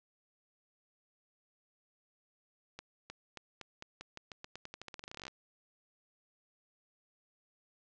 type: accelerating click train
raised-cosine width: 0.2 ms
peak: -27 dBFS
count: 27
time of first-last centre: 2.79-5.28 s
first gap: 310 ms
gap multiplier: 0.88
effects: low-pass 7000 Hz 12 dB/octave